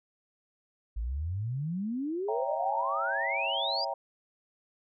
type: exponential sweep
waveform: sine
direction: up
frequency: 51.4 to 4978 Hz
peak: -30 dBFS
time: 0.96-3.85 s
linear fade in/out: 10 ms
type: chord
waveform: sine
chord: C# diminished seventh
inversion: none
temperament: equal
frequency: 554.4 / 659.3 / 784 / 932.3 Hz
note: C#5 / E5 / G5 / Bb5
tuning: 0 / 0 / 0 / 0 cents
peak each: -37 / -36 / -35 / -36 dBFS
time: 2.28-3.94 s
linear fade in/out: 5 ms
effects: none